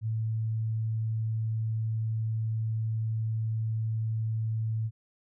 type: tone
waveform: sine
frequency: 111 Hz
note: A2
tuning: 16 cents sharp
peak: -27 dBFS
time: 0.01-4.91 s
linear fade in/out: 50 ms
effects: none